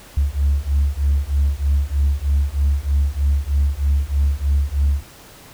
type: beating tone pair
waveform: sine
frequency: 69.1 / 72.3 Hz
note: C#2 / D2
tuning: -5 / -27 cents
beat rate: 3.2 Hz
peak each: -17 dBFS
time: 0.17-5.03 s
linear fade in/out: 5 ms
effects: tanh soft clip ceiling -10 dBFS + pink hiss -43 dBFS RMS until 5.53 s